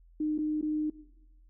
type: tone with dropouts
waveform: sine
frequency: 305.4 Hz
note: D#4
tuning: 32 cents flat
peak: -27 dBFS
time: 0.2-0.9 s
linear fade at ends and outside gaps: 5 ms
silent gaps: 0.38-0.386 / 0.613-0.626 s
effects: noise-tail reverb RT60 0.9 s tail -17 dB re dry + added 42 Hz sine -55 dBFS peak until 1.49 s